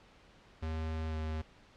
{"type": "tone with pitch glide", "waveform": "square", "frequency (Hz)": [79.6, 78.59], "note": ["D#2", "D#2"], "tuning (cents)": [40, 18], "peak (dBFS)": -35, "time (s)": [0.62, 1.42], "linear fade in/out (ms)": 10, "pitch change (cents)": -22, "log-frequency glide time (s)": [1.08, 1.15], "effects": ["pink hiss -60 dBFS RMS until 1.76 s", "low-pass 4000 Hz 12 dB/octave"]}